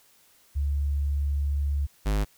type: tone pair in turn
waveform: sine / square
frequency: 71.3 / 51.34 Hz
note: C#2 / G#1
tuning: +49 / -19 cents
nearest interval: tritone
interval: 568 cents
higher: first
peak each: -23 / -23 dBFS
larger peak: neither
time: 0.55-1.87 / 2.05-2.25 s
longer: first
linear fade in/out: 20 ms
effects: white hiss -60 dBFS RMS until 2.37 s